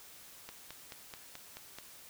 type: click train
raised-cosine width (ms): 0.2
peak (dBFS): -27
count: 7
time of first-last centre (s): 0.49-1.786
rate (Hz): 4.63
effects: white hiss -54 dBFS RMS until 2.09 s